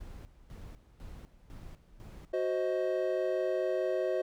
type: noise with tremolo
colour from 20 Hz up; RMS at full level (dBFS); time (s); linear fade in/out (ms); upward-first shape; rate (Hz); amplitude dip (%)
brown; -46; 0-2.33; 10; square; 2; 75
type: chord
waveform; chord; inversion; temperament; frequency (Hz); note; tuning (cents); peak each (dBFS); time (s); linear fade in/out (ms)
triangle; C diminished; second; equal with one note detuned; 370 / 523.3 / 628; Gb4 / C5 / Eb5; 0 / 0 / +16; -31; 2.33-4.22; 10
effects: none